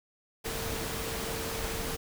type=tone in noise; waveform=sine; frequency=451.3 Hz; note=A4; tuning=44 cents sharp; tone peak=-40 dBFS; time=0.44-1.97 s; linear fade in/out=20 ms; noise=pink; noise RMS=-35 dBFS; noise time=0.44-1.97 s; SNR=-8 dB; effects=none